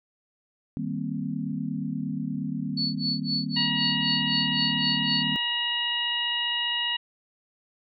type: chord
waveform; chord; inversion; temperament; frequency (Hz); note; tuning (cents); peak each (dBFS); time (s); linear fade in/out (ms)
sine; C minor seventh; first; equal; 155.56 / 196 / 233.1 / 261.6; Eb3 / G3 / Bb3 / C4; 0 / 0 / 0 / 0; -33; 0.77-5.36; 0
type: tone with tremolo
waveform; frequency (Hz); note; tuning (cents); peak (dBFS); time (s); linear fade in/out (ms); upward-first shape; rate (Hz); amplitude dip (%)
sine; 4435; C#8; 0; -24; 2.77-5.23; 5; sine; 3.9; 100
type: harmonic tone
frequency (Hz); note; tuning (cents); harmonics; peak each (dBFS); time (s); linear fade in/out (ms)
955; A#5; +42; 1 / 2 / 3 / 4; -36 / -32 / -26 / -34; 3.56-6.97; 10
effects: none